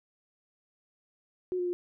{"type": "tone with pitch steps", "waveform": "sine", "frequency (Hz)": [365.3, 356.7, 354.1], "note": ["F#4", "F4", "F4"], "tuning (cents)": [-22, 37, 24], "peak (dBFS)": -28, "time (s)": [1.52, 1.73], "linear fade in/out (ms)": 0, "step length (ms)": 70, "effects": []}